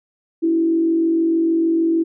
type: tone with frequency modulation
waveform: sine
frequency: 329.6 Hz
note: E4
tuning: in tune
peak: -14 dBFS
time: 0.42-2.04 s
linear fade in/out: 20 ms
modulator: 46.5 Hz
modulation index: 0.38
effects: none